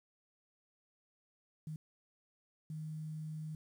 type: tone bursts at uneven times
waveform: sine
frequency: 155.56 Hz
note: D#3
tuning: in tune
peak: -40 dBFS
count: 2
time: 1.67-1.76 / 2.7-3.55 s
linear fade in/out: 2 ms
effects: 11-bit